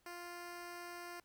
10% pulse tone, 349.2 Hz, F4, in tune, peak -38 dBFS, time 0.06-1.2 s, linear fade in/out 2 ms, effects pink hiss -75 dBFS RMS until 1.24 s

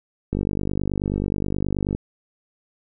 click train, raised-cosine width 3 ms, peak -11 dBFS, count 81, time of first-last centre 0.33-1.949 s, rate 49.4 Hz, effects none

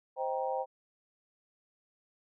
sine chord, C minor seventh, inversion none, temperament just, 523.3 / 627.9 / 784.9 / 941.9 Hz, C5 / Eb5 / G5 / Bb5, 0 / +16 / +2 / +18 cents, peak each -34 / -40 / -35 / -39 dBFS, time 0.16-0.66 s, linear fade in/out 50 ms, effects none

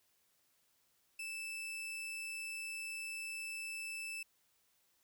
40% pulse tone, 2637 Hz, E7, in tune, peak -40 dBFS, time 1.19-4.23 s, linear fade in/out 5 ms, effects white hiss -75 dBFS RMS until 5.03 s

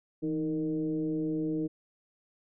sine tone with frequency modulation, 313.1 Hz, D#4, 11 cents sharp, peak -28 dBFS, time 0.22-1.68 s, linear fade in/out 20 ms, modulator 149 Hz, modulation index 0.78, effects none

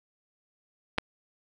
clicks, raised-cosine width 0.3 ms, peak -21 / -8 dBFS, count 2, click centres 0.98 / 0.984 s, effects none

